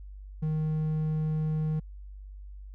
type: tone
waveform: triangle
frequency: 155.6 Hz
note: D#3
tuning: in tune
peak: -24 dBFS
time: 0.42-1.8 s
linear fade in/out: 10 ms
effects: added 49 Hz sine -41 dBFS peak until 2.74 s